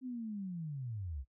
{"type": "linear sweep", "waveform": "sine", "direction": "down", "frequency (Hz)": [262.3, 59.7], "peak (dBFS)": -38, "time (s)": [0.01, 1.25], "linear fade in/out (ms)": 50, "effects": ["noise-tail reverb RT60 0.1 s tail -23 dB re dry"]}